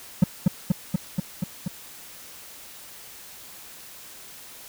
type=tone with echo; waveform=triangle; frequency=181.6 Hz; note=F#3; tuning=32 cents flat; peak=-9 dBFS; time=0.22-0.24 s; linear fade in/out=5 ms; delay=240 ms; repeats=6; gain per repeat=-2 dB; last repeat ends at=1.68 s; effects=white hiss -44 dBFS RMS until 4.68 s